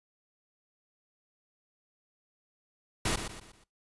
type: noise with echo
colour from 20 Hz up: pink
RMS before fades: -29 dBFS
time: 3.05-3.16 s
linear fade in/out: 5 ms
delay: 120 ms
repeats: 4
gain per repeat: -8 dB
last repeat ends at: 3.64 s
effects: noise-tail reverb RT60 0.2 s tail -21 dB re dry + resampled to 24000 Hz